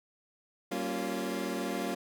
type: chord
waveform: 25% pulse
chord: G half-diminished seventh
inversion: none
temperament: equal with one note detuned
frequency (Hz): 191.85 / 233.1 / 277.2 / 349.2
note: G3 / Bb3 / Db4 / F4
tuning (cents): -37 / 0 / 0 / 0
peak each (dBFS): -34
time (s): 0.71-1.95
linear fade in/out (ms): 10
effects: none